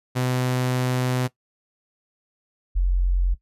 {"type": "tone pair in turn", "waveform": ["sawtooth", "sine"], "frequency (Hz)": [126.7, 44.8], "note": ["B2", "F1"], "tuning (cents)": [45, 45], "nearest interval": "octave + tritone", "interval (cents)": 1800, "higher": "first", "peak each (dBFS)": -17, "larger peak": "neither", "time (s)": [[0.15, 1.28], [2.75, 3.35]], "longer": "first", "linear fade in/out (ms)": 20, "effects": ["noise-tail reverb RT60 0.1 s tail -17 dB re dry", "resampled to 32000 Hz"]}